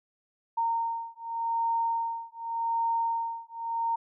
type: beating tone pair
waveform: sine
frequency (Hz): 920 / 920.86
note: A#5 / A#5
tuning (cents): -23 / -21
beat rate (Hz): 0.86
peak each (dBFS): -30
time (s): 0.57-3.96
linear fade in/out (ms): 10
effects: none